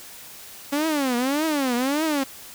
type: tone with vibrato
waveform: sawtooth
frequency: 277.2 Hz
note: C#4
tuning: in tune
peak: -17 dBFS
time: 0.72-2.24 s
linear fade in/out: 10 ms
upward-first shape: triangle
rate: 1.7 Hz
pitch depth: 280 cents each way
effects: white hiss -42 dBFS RMS until 2.54 s